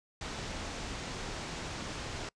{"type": "low-pass noise", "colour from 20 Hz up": "pink", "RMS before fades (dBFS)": -40, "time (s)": [0.21, 2.29], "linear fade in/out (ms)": 2, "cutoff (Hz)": 7200, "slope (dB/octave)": 24, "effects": ["noise-tail reverb RT60 0.1 s tail -26 dB re dry", "resampled to 22050 Hz"]}